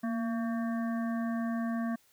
harmonic tone with a mistuned harmonic, 226.3 Hz, A3, 49 cents sharp, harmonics 1 / 3 / 5 / 7 / 8, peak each -30 / -40 / -44 / -47 / -48 dBFS, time 0.03-1.96 s, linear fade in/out 10 ms, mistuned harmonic 1, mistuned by +48 cents, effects white hiss -66 dBFS RMS until 2.12 s

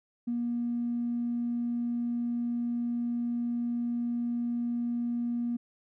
triangle tone with tanh clipping, 238.4 Hz, A#3, 39 cents sharp, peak -28 dBFS, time 0.27-5.57 s, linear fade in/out 10 ms, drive 4 dB, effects none

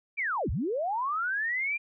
sine linear two-way sweep, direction down then up, 2416 to 46.25 to 2416 Hz, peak -27 dBFS, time 0.17-1.78 s, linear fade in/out 20 ms, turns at 0.5 s, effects none

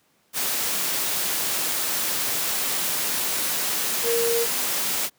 sine tone in noise, 466.2 Hz, A#4, in tune, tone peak -21 dBFS, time 4.03-4.47 s, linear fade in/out 50 ms, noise white, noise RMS -25 dBFS, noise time 0.33-5.1 s, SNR +1 dB, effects pink hiss -64 dBFS RMS until 5.18 s + high-pass 150 Hz 12 dB/octave

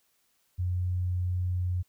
sine tone, 90.2 Hz, F#2, 44 cents flat, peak -26 dBFS, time 0.58-1.83 s, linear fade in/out 20 ms, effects white hiss -71 dBFS RMS until 1.88 s

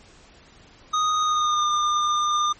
square tone with pitch glide, 1244.5 to 1204.9 Hz, D#6 to D6, 0 to +44 cents, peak -20 dBFS, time 0.93-2.53 s, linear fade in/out 10 ms, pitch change -56 cents, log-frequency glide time 1.22-1.66 s, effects pink hiss -51 dBFS RMS until 2.59 s + MP3 32 kbps

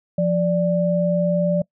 sine tone pair together, 174.61 / 587.3 Hz, F3 / D5, 0 / 0 cents, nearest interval octave + major sixth, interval 2100 cents, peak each -19 dBFS, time 0.18-1.62 s, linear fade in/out 5 ms, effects noise-tail reverb RT60 0.1 s tail -24 dB re dry

